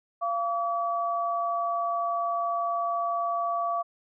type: tone pair together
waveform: sine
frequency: 689 / 1144.9 Hz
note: F5 / D6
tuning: -24 / -44 cents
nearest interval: major sixth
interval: 880 cents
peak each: -28 dBFS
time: 0.21-3.83 s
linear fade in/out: 20 ms
effects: none